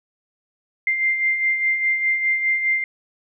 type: beating tone pair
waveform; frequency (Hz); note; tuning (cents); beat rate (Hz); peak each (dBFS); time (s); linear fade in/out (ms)
sine; 2091 / 2095.9; C7 / C7; -2 / +2; 4.9; -27 / -18; 0.87-2.84; 2
effects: none